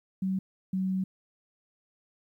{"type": "tone pair in turn", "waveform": "sine", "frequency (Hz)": [189.7, 188.5], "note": ["F#3", "F#3"], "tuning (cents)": [43, 32], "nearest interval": "unison", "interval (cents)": 11, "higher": "first", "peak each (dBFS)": -26, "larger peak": "neither", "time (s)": [[0.22, 0.39], [0.73, 1.04]], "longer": "second", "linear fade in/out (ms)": 5, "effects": ["11-bit"]}